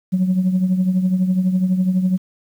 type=tone with tremolo; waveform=sine; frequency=185 Hz; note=F#3; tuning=in tune; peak=-10 dBFS; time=0.12-2.18 s; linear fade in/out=20 ms; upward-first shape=triangle; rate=12 Hz; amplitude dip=70%; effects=tanh soft clip ceiling -10 dBFS + 8-bit